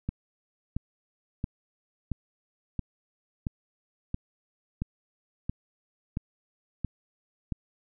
click train, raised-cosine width 5 ms, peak -17 dBFS, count 12, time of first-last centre 0.09-7.522 s, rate 1.48 Hz, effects none

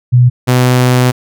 sine / sawtooth tone pair in turn, 123.47 / 125.77 Hz, B2 / B2, 0 / +32 cents, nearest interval unison, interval 32 cents, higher second, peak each -3 dBFS, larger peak neither, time 0.12-0.3 / 0.47-1.12 s, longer second, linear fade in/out 20 ms, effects none

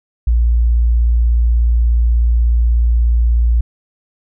sine tone, 58.27 Hz, A#1, in tune, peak -9 dBFS, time 0.27-3.61 s, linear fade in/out 5 ms, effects none

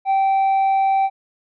sine tone with tanh clipping, 777 Hz, G5, 16 cents flat, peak -15 dBFS, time 0.05-1.1 s, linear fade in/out 50 ms, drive 3 dB, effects none

